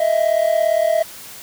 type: tone pair together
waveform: triangle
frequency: 630.5 / 668 Hz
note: D#5 / E5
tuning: +23 / +23 cents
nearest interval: minor second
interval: 100 cents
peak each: -15 dBFS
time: 0-1.03 s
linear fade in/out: 5 ms
effects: white hiss -37 dBFS RMS until 1.42 s